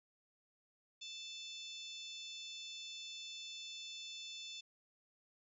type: harmonic tone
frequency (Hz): 880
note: A5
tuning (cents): 0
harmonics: 3 / 4 / 5 / 6 / 7 / 8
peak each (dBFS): -54 / -48 / -58 / -56 / -60 / -58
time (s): 1.01-4.61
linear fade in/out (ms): 10
effects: none